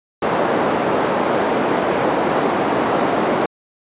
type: band-pass noise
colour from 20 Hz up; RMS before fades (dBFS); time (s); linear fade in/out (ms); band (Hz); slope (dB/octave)
white; -18; 0.22-3.46; 5; 230 to 750; 12
effects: resampled to 8000 Hz